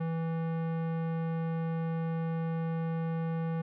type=tone with tanh clipping; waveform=sine; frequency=164 Hz; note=E3; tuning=9 cents flat; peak=-32 dBFS; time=0-3.62 s; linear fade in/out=10 ms; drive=18 dB; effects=none